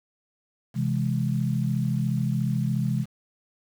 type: chord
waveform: sine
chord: C augmented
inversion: none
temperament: equal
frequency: 130.81 / 164.81 / 207.7 Hz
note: C3 / E3 / G#3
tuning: 0 / 0 / 0 cents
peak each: -25 / -28 / -28 dBFS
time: 0.74-3.06 s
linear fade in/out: 50 ms
effects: 8-bit